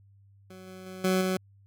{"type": "tone with level steps", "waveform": "20% pulse", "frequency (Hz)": 186.5, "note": "F#3", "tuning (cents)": 14, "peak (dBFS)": [-40, -38, -35, -18, -21], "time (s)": [0.5, 1.37], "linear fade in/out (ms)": 5, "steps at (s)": [0.67, 0.86, 1.04, 1.21], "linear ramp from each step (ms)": 5, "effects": ["added 99 Hz sine -55 dBFS peak until 1.66 s"]}